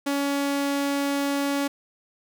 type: tone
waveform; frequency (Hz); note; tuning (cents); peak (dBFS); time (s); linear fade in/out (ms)
sawtooth; 281.3; C#4; +26; -19; 0.06-1.68; 10
effects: none